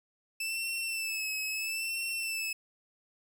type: tone with vibrato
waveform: sawtooth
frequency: 2637 Hz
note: E7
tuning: in tune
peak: -29 dBFS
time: 0.4-2.53 s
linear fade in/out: 5 ms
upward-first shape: sine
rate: 0.76 Hz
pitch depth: 49 cents each way
effects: 11-bit